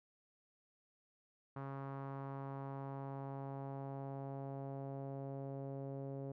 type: tone with low-pass filter sweep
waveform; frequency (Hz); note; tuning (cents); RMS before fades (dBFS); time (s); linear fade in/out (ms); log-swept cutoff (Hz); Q
sawtooth; 137; C#3; -20; -45; 1.56-6.32; 5; 1200 to 530; 2.2
effects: none